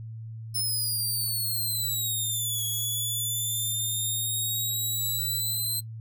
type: exponential two-way sweep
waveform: 5% pulse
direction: down then up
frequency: 5270 to 3351 to 4101 Hz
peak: -20 dBFS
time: 0.54-5.81 s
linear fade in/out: 20 ms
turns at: 2.64 s
effects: noise-tail reverb RT60 0.1 s tail -22 dB re dry + added 112 Hz sine -36 dBFS peak until 6 s